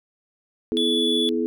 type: chord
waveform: sine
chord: E major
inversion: second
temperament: equal with one note detuned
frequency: 246.9 / 329.6 / 425.7 Hz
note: B3 / E4 / G#4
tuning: 0 / 0 / +43 cents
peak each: -25 dBFS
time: 0.72-1.46 s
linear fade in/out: 0 ms
type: tone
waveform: triangle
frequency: 3433 Hz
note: A7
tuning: 43 cents flat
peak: -20 dBFS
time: 0.77-1.29 s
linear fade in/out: 0 ms
effects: none